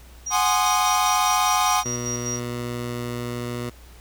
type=tone with tremolo; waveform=sine; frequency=5730 Hz; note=F8; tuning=44 cents sharp; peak=-26 dBFS; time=0.26-2.4 s; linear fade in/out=10 ms; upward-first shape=square; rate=5 Hz; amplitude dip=60%
type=chord; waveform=45% pulse; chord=Ab dominant seventh; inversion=third; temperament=equal with one note detuned; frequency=740 / 830.6 / 1046.5 / 1231.6 Hz; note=Gb5 / Ab5 / C6 / Eb6; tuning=0 / 0 / 0 / -18 cents; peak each=-24 dBFS; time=0.3-1.84 s; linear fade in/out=50 ms
type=tone; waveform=15% pulse; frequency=120.9 Hz; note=B2; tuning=36 cents flat; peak=-21 dBFS; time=1.85-3.7 s; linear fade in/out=10 ms
effects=added 60 Hz sine -44 dBFS peak until 4 s + pink hiss -51 dBFS RMS until 4 s